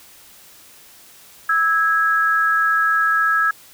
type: tone pair together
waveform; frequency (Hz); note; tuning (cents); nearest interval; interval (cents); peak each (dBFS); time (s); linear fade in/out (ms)
sine; 1309 / 1652.4; E6 / G#6; -13 / -9; major third; 404; -17; 1.49-3.51; 5
effects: white hiss -46 dBFS RMS until 3.73 s